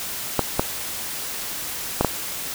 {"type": "clicks", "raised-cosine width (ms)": 1, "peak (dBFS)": -3, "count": 4, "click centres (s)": [0.393, 0.595, 2.01, 2.047], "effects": ["white hiss -30 dBFS RMS until 2.54 s"]}